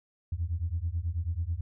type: beating tone pair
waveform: sine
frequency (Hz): 80 / 89.2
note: D#2 / F2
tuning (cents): +49 / +37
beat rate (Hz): 9.2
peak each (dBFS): -31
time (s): 0.32-1.61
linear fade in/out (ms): 5
effects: tanh soft clip ceiling -21 dBFS

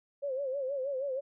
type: tone with vibrato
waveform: sine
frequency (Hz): 541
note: C#5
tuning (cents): -42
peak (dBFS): -31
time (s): 0.22-1.21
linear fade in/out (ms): 20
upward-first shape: sine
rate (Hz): 6.3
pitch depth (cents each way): 100
effects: none

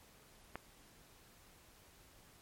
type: click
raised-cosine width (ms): 0.5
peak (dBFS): -26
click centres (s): 0.556
effects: pink hiss -63 dBFS RMS until 2.41 s + MP3 64 kbps

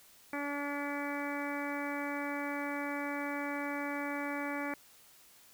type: harmonic tone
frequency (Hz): 286.6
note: D4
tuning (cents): -42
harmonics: 1 / 2 / 3 / 4 / 5 / 6 / 7 / 8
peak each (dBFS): -38 / -42 / -43 / -45 / -45 / -45 / -45 / -44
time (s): 0.33-4.74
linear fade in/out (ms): 2
effects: white hiss -60 dBFS RMS until 5.53 s

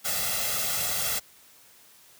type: noise with comb filter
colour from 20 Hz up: white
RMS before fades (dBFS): -28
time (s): 0.04-1.2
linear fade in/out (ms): 20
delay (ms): 1.5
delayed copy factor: +0.9
effects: white hiss -55 dBFS RMS until 2.19 s + high-pass 60 Hz 12 dB/octave

